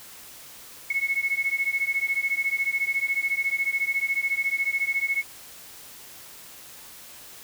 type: beating tone pair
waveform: sine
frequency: 2187 / 2201 Hz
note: C#7 / C#7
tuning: -24 / -13 cents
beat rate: 14 Hz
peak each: -26 dBFS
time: 0.9-5.23 s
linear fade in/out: 5 ms
effects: white hiss -45 dBFS RMS until 7.43 s